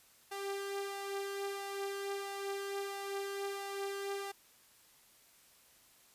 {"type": "tone with flanger", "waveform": "sawtooth", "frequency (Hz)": 396.6, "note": "G4", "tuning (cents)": 20, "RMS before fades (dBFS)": -40, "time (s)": [0.31, 4.32], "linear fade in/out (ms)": 10, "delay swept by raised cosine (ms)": [1.4, 3.2], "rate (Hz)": 1.5, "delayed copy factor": 0.5, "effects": ["white hiss -64 dBFS RMS until 6.14 s", "resampled to 32000 Hz"]}